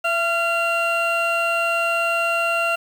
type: tone cluster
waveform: triangle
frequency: 673 / 1380 / 2759 Hz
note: E5 / F6 / F7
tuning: +36 / -21 / -22 cents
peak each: -21 dBFS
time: 0.04-2.76 s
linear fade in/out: 10 ms
effects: 7-bit